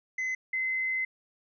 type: tone pair in turn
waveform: triangle / sine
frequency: 2040 / 2053 Hz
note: C7 / C7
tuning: -44 / -33 cents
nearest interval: unison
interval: 11 cents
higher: second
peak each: -27 / -27 dBFS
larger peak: neither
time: 0.18-0.35 / 0.53-1.05 s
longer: second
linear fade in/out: 5 ms
effects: resampled to 16000 Hz